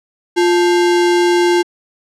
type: tone with sample-and-hold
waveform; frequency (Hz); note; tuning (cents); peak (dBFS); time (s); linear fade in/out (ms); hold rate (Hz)
sine; 350.5; F4; +6; -9; 0.36-1.63; 20; 1225
effects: low-pass 7000 Hz 12 dB/octave